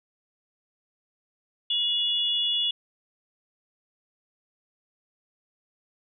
sine tone pair together, 2883 / 3428 Hz, F#7 / A7, -46 / -46 cents, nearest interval minor third, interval 300 cents, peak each -26 / -25 dBFS, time 1.7-2.71 s, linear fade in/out 5 ms, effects none

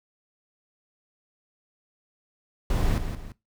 brown noise with echo, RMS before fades -23 dBFS, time 2.7-2.98 s, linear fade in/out 2 ms, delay 170 ms, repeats 2, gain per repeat -8 dB, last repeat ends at 3.32 s, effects noise-tail reverb RT60 0.2 s tail -19 dB re dry

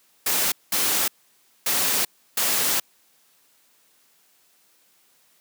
white noise bursts at uneven times, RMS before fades -22 dBFS, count 4, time 0.26-0.52 / 0.72-1.08 / 1.66-2.05 / 2.37-2.8 s, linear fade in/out 5 ms, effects white hiss -61 dBFS RMS until 5.4 s + high-pass 150 Hz 12 dB/octave

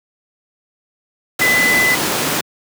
sine tone in noise, 2008 Hz, B6, 28 cents sharp, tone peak -12 dBFS, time 1.41-1.95 s, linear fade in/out 5 ms, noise pink, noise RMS -17 dBFS, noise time 1.39-2.41 s, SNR +2 dB, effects high-pass 200 Hz 12 dB/octave

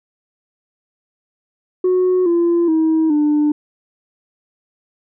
sine tone with pitch steps, 366.7 / 342.1 / 319.2 / 297.9 Hz, F#4 / F4 / D#4 / D4, -15 / -36 / +44 / +25 cents, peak -10 dBFS, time 1.84-3.52 s, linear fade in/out 5 ms, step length 420 ms, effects tanh soft clip ceiling -10 dBFS

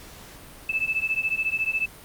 sine beating tone pair, 2618 / 2632 Hz, E7 / E7, -13 / -3 cents, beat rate 14 Hz, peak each -26 / -26 dBFS, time 0.69-1.86 s, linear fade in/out 5 ms, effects pink hiss -45 dBFS RMS until 2.04 s + Opus 48 kbps

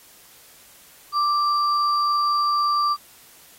sine tone pair together, 1174.7 / 4691 Hz, D6 / D8, 0 / -3 cents, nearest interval 2 octaves, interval 2397 cents, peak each -18 / -29 dBFS, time 1.12-2.97 s, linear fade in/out 50 ms, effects white hiss -50 dBFS RMS until 3.58 s + AAC 48 kbps

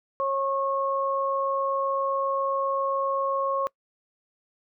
sine tone pair together, 545.5 / 1091 Hz, C#5 / C#6, -28 / -28 cents, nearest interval octave, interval 1200 cents, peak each -26 dBFS, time 0.2-3.67 s, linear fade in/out 0 ms, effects noise-tail reverb RT60 0.1 s tail -24 dB re dry

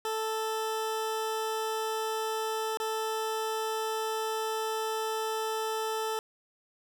20% pulse tone with dropouts, 440 Hz, A4, in tune, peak -25 dBFS, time 0.05-6.19 s, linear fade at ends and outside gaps 1 ms, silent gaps 2.772-2.8 s, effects none

